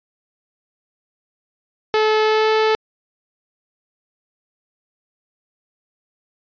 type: tone with pitch glide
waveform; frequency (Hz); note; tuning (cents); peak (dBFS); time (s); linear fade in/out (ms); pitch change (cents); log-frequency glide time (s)
sawtooth; 432.6 to 436.6; A4 to A4; -29 to -13; -10; 1.94-2.75; 0; +16; 2.23-2.51
effects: resampled to 11025 Hz